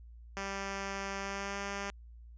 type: tone with pitch glide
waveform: 5% pulse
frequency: 196.5 to 199.24 Hz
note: G3 to G3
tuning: +4 to +28 cents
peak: -25 dBFS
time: 0.37-1.9 s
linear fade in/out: 0 ms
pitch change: +24 cents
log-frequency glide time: 1.2-1.58 s
effects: added 58 Hz sine -49 dBFS peak until 2.37 s + resampled to 16000 Hz